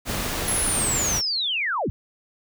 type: noise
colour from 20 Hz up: pink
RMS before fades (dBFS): -27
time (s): 0.05-1.22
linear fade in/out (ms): 50
type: linear sweep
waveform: sine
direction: down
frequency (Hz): 11175 to 49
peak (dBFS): -22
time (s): 0.48-1.9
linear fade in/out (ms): 0
effects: none